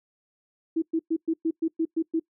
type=tone bursts; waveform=sine; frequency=325.2 Hz; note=E4; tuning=23 cents flat; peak=-21 dBFS; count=9; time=0.76-2.198 s; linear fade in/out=10 ms; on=62 ms; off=110 ms; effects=noise-tail reverb RT60 0.1 s tail -22 dB re dry